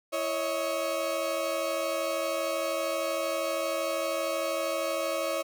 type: tone cluster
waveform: 35% pulse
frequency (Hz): 333.9 / 555 / 635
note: E4 / C#5 / D#5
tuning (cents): +22 / +2 / +35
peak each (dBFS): -37 / -29 / -30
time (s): 0.12-5.43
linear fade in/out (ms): 20
effects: none